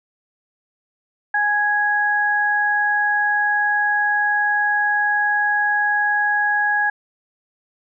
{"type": "tone pair together", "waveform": "sine", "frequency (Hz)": [830.6, 1661.2], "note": ["G#5", "G#6"], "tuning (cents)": [0, 0], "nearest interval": "octave", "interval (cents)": 1200, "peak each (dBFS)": [-21, -17], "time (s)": [1.34, 6.9], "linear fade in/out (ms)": 5, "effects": []}